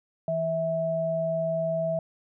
sine tone pair together, 163.25 / 653 Hz, E3 / E5, -17 / -17 cents, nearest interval 2 octaves, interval 2400 cents, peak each -32 / -25 dBFS, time 0.28-1.99 s, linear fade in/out 2 ms, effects none

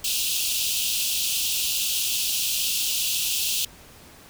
pink high-pass noise, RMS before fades -25 dBFS, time 0.04-3.65 s, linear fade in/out 5 ms, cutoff 2600 Hz, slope 96 dB/octave, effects pink hiss -48 dBFS RMS until 4.29 s

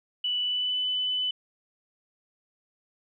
sine tone with pitch glide, 2965 to 3003 Hz, F#7 to F#7, +3 to +25 cents, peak -25 dBFS, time 0.24-1.31 s, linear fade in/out 5 ms, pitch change +22 cents, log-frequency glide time 0.39-0.82 s, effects none

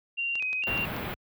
sine tone with vibrato, 2640 Hz, E7, 2 cents sharp, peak -27 dBFS, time 0.17-0.86 s, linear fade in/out 20 ms, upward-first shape square, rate 2.2 Hz, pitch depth 82 cents each way
clicks, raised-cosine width 0.2 ms, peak -24 dBFS, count 6, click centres 0.355 / 0.425 / 0.53 / 0.638 / 0.777 / 0.965 s
pink band-stop noise, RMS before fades -33 dBFS, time 0.67-1.14 s, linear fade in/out 0 ms, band 3100 to 16000 Hz, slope 24 dB/octave
effects high-pass 60 Hz 12 dB/octave

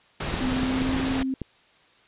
pink noise, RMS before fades -29 dBFS, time 0.2-1.23 s, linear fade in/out 5 ms
clicks, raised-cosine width 3 ms, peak -17 dBFS, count 10, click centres 0.341 / 0.453 / 0.521 / 0.566 / 0.632 / 0.819 / 0.892 / 0.964 / 0.999 / 1.417 s
sine tone with pitch glide, 256.4 to 263.9 Hz, C4 to C4, -35 to +15 cents, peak -24 dBFS, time 0.41-1.34 s, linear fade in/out 2 ms, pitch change +50 cents, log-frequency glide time 0.56-0.98 s
effects white hiss -58 dBFS RMS until 2.07 s + resampled to 8000 Hz

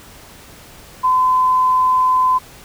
sine tone, 1020 Hz, C6, 44 cents flat, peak -11 dBFS, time 1.03-2.39 s, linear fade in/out 20 ms, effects pink hiss -41 dBFS RMS until 2.64 s

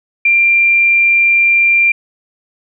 sine tone, 2377 Hz, D7, 20 cents sharp, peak -7 dBFS, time 0.25-1.92 s, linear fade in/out 5 ms, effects none

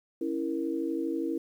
sine chord, A# diminished, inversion first, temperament equal, 277.2 / 329.6 / 466.2 Hz, C#4 / E4 / A#4, 0 / 0 / 0 cents, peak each -34 / -30 / -36 dBFS, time 0.21-1.38 s, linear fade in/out 5 ms, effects 10-bit

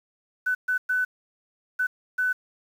sine tone bursts at uneven times, 1500 Hz, F#6, 23 cents sharp, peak -21 dBFS, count 5, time 0.46-0.55 / 0.68-0.78 / 0.89-1.05 / 1.79-1.87 / 2.18-2.33 s, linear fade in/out 10 ms, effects 8-bit

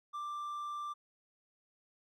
triangle tone, 1180 Hz, D6, 8 cents sharp, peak -36 dBFS, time 0.13-0.94 s, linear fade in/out 20 ms, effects none

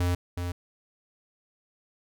square tone pair in turn, 88.5 / 88.13 Hz, F2 / F2, +23 / +16 cents, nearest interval unison, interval 7 cents, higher first, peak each -24 / -30 dBFS, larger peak first, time 0-0.15 / 0.37-0.52 s, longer neither, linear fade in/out 5 ms, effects none

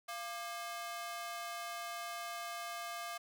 sawtooth ring-modulated tone, 941 Hz, A#5, 16 cents sharp, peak -34 dBFS, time 0.08-3.18 s, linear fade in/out 10 ms, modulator 251 Hz, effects none

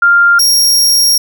sine / sawtooth tone pair in turn, 1396.9 / 5588 Hz, F6 / F8, 0 / 0 cents, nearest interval 2 octaves, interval 2400 cents, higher second, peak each -4 dBFS, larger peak neither, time 0.02-0.39 / 0.39-1.18 s, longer second, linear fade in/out 5 ms, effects none

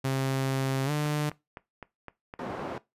sawtooth tone with pitch glide, 133.9 to 149.43 Hz, C3 to D3, +40 to +30 cents, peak -22 dBFS, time 0.04-1.3 s, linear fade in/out 10 ms, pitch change +190 cents, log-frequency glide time 0.85-0.91 s
click train, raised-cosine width 0.5 ms, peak -25 dBFS, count 7, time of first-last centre 1.06-2.595 s, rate 3.91 Hz
white band-pass noise, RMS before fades -36 dBFS, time 2.39-2.78 s, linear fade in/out 2 ms, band 120 to 780 Hz, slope 12 dB/octave
effects noise-tail reverb RT60 0.2 s tail -19 dB re dry + resampled to 32000 Hz

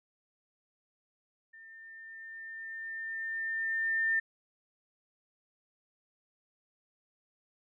sine tone with level ramp, 1802 Hz, A6, 41 cents sharp, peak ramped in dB -50 to -25 dBFS, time 1.53-4.2 s, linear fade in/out 10 ms, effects none

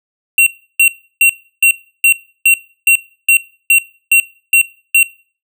square tone bursts, 2737 Hz, F7, 36 cents flat, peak -6 dBFS, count 12, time 0.38-5.03 s, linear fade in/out 2 ms, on 85 ms, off 330 ms, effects noise-tail reverb RT60 0.4 s tail -20 dB re dry

